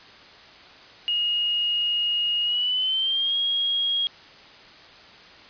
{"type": "tone with pitch glide", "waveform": "sine", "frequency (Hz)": [2869, 3277], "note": ["F7", "G#7"], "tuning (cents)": [46, -24], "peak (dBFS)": -21, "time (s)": [1.08, 4.07], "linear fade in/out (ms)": 0, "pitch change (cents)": 230, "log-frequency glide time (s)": [2.43, 3.36], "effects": ["white hiss -47 dBFS RMS until 5.49 s", "resampled to 11025 Hz"]}